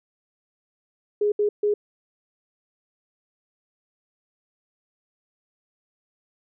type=tone bursts at uneven times; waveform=sine; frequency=415.3 Hz; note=G#4; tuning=in tune; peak=-18 dBFS; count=3; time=1.21-1.32 / 1.39-1.49 / 1.63-1.74 s; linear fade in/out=5 ms; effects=none